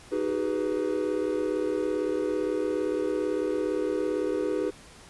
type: chord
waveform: triangle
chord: G# minor seventh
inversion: second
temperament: equal with one note detuned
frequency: 311.1 / 377.6 / 415.3 / 493.9 Hz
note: D#4 / F#4 / G#4 / B4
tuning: 0 / +35 / 0 / 0 cents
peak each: -29 dBFS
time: 0.11-4.71 s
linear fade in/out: 20 ms
effects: pink hiss -50 dBFS RMS until 5.09 s + resampled to 24000 Hz